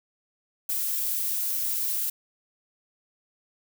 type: noise with amplitude modulation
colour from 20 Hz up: violet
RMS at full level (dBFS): -26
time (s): 0.69-2.1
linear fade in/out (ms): 5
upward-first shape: sine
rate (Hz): 255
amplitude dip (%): 40
effects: none